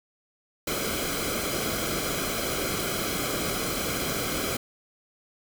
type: noise with comb filter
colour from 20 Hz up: pink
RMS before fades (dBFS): -29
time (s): 0.67-4.57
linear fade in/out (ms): 5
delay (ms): 1.1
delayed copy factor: -0.7
effects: none